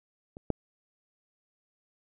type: clicks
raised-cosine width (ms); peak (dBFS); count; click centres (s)
2; -30 / -13; 2; 0.369 / 0.503
effects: none